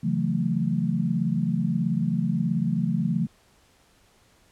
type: chord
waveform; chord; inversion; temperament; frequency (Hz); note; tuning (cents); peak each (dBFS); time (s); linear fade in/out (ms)
sine; F# minor seventh; second; just; 138.75 / 166.5 / 185 / 222; C#3 / E3 / F#3 / A3; +2 / +18 / 0 / +16; -29 / -26 / -28 / -27; 0.03-3.27; 10
effects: pink hiss -60 dBFS RMS until 4.51 s + low-pass 11000 Hz 12 dB/octave